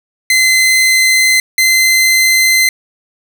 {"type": "tone pair in turn", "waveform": "sawtooth", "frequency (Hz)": [2057, 2065], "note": ["C7", "C7"], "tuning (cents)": [-30, -23], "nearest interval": "unison", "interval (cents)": 7, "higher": "second", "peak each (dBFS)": -4, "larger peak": "neither", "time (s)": [[0.3, 1.4], [1.58, 2.69]], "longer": "second", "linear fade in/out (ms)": 2, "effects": []}